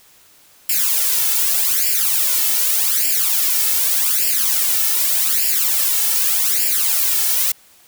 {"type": "noise with flanger", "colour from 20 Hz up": "blue", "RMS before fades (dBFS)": -17, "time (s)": [0.69, 7.52], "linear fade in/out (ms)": 5, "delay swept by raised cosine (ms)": [0.4, 2.3], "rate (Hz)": 0.84, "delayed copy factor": 1, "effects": ["white hiss -50 dBFS RMS until 7.87 s"]}